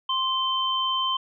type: tone pair together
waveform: sine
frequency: 1046.5 / 3101 Hz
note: C6 / G7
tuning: 0 / -19 cents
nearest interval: octave + perfect fifth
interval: 1881 cents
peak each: -25 dBFS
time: 0.09-1.17 s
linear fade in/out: 5 ms
effects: none